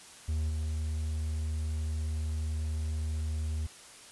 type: tone with level steps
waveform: triangle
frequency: 77.78 Hz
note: D#2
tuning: in tune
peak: -26 / -28 dBFS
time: 0.28-3.67 s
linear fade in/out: 10 ms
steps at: 0.49 s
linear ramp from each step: 10 ms
effects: white hiss -51 dBFS RMS until 4.11 s + resampled to 24000 Hz